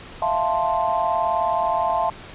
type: chord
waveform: sine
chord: F major seventh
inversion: third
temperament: equal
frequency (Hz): 659.3 / 698.5 / 880 / 1046.5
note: E5 / F5 / A5 / C6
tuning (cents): 0 / 0 / 0 / 0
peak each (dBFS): -25 / -24 / -23 / -25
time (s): 0.22-2.1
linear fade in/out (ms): 2
effects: pink hiss -40 dBFS RMS until 2.34 s + resampled to 8000 Hz